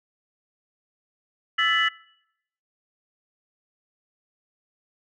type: tone cluster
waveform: sine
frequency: 1322 / 1743 / 1994 / 2945 Hz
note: E6 / A6 / B6 / F#7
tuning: +5 / -17 / +16 / -9 cents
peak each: -24 dBFS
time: 1.58-1.89 s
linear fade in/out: 10 ms
effects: noise-tail reverb RT60 0.8 s tail -24 dB re dry + tanh soft clip ceiling -10 dBFS